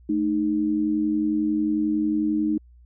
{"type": "tone pair together", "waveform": "sine", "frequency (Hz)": [217.6, 308.7], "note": ["A3", "D#4"], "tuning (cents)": [-19, -14], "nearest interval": "tritone", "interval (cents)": 605, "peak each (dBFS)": [-26, -21], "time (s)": [0.09, 2.58], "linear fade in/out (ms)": 5, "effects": ["added 60 Hz sine -48 dBFS peak until 2.85 s"]}